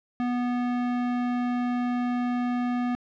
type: tone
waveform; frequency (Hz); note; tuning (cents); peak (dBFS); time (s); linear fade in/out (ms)
square; 245.1; B3; -13; -25; 0.2-2.95; 0
effects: low-pass 2000 Hz 12 dB/octave